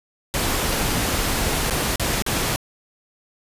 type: noise with dropouts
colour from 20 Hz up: pink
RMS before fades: -22 dBFS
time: 0.34-2.56 s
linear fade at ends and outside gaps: 0 ms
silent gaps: 1.699-1.708 / 1.958-1.997 / 2.222-2.264 s
effects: resampled to 32000 Hz